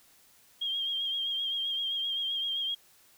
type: tone with vibrato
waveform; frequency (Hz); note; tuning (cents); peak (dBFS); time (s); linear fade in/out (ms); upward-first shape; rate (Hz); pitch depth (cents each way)
sine; 3224; G7; +48; -29; 0.61-2.75; 10; triangle; 7.7; 48
effects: white hiss -61 dBFS RMS until 3.17 s